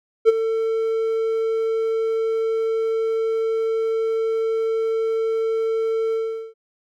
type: tone with ADSR envelope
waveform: triangle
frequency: 448 Hz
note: A4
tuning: 31 cents sharp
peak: -5 dBFS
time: 0.25-6.54 s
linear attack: 37 ms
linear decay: 23 ms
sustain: -12 dB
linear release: 410 ms
effects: none